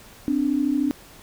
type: tone pair together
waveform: sine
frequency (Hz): 260 / 293.4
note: C4 / D4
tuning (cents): -11 / -2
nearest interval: major second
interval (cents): 209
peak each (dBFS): -23 / -21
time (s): 0.28-0.91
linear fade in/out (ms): 0
effects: pink hiss -47 dBFS RMS until 1.22 s